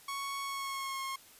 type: tone with pitch glide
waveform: sawtooth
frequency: 1108.7 to 1077.1 Hz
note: C#6 to C6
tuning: 0 to +50 cents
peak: -32 dBFS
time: 0.08-1.16 s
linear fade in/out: 5 ms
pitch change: -50 cents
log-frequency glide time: 0.42-1.03 s
effects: white hiss -57 dBFS RMS until 1.39 s + resampled to 32000 Hz